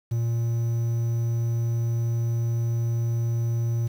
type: tone with quantisation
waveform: triangle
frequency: 116.54 Hz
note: A#2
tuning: in tune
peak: -20 dBFS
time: 0.11-3.88 s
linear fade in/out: 10 ms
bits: 8
effects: none